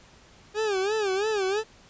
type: tone with vibrato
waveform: 40% pulse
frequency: 406.7 Hz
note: G#4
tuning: 36 cents flat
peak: -23 dBFS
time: 0.54-1.64 s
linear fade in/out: 50 ms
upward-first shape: sine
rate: 3 Hz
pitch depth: 140 cents each way
effects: pink hiss -54 dBFS RMS until 1.89 s + resampled to 16000 Hz